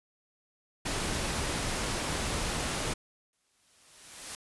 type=noise; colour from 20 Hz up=pink; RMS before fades=-32 dBFS; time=0.85-2.94 s; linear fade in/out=10 ms
type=noise with exponential growth; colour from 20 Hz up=white; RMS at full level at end=-38 dBFS; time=3.33-4.35 s; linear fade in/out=1 ms; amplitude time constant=220 ms
effects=resampled to 24000 Hz